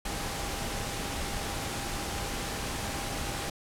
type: tone in noise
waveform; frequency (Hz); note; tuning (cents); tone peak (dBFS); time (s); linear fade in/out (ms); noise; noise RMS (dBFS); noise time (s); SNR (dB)
sine; 803; G5; +41; -43; 0.05-3.5; 5; pink; -34; 0.05-3.5; -12
effects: low-pass 11000 Hz 12 dB/octave